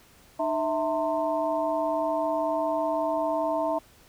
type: tone cluster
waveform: sine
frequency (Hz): 304.2 / 653 / 909 / 1047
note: D#4 / E5 / A#5 / C6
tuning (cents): -39 / -17 / -44 / +1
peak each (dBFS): -32 / -26 / -30 / -35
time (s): 0.39-3.79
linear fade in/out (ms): 10
effects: pink hiss -56 dBFS RMS until 4.08 s